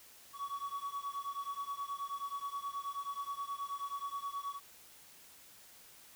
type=beating tone pair; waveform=triangle; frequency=1123 / 1132.4 Hz; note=C#6 / C#6; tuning=+22 / +37 cents; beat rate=9.4 Hz; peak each=-39 / -40 dBFS; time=0.33-4.6 s; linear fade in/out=50 ms; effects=white hiss -58 dBFS RMS until 6.15 s